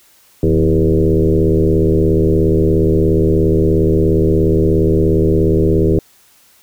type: tone with frequency modulation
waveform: sine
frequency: 246.9 Hz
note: B3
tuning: in tune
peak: -9 dBFS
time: 0.43-5.99 s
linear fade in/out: 2 ms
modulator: 77 Hz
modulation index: 2.8
effects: white hiss -50 dBFS RMS until 6.62 s